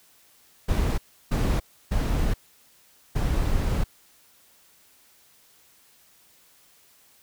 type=noise bursts at uneven times; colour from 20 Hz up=brown; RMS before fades=-23 dBFS; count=4; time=0.68-0.98 / 1.31-1.6 / 1.91-2.34 / 3.15-3.84 s; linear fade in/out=10 ms; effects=white hiss -58 dBFS RMS until 7.22 s